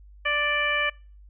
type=harmonic tone with a mistuned harmonic; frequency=587.3 Hz; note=D5; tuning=in tune; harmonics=1 / 2 / 3 / 4 / 5; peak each=-31 / -30 / -26 / -27 / -31 dBFS; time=0.25-0.9 s; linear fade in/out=10 ms; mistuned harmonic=5; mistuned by=+16 cents; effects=noise-tail reverb RT60 0.4 s tail -26 dB re dry + added 50 Hz sine -46 dBFS peak until 1.29 s